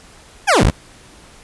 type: linear two-way sweep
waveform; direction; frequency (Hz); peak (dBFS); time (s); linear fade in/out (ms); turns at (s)
20% pulse; down then up; 879 to 34.65 to 92.4; -5; 0.47-0.71; 20; 0.64
effects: pink hiss -44 dBFS RMS until 1.43 s + resampled to 24000 Hz